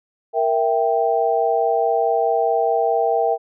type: chord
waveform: sine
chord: E diminished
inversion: second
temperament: equal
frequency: 466.2 / 659.3 / 784 Hz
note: Bb4 / E5 / G5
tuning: 0 / 0 / 0 cents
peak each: -20 dBFS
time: 0.33-3.38 s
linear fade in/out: 50 ms
effects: none